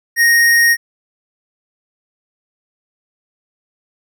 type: tone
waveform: square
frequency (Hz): 1864.7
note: A#6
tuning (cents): 0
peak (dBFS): -9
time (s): 0.16-0.77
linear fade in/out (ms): 50
effects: none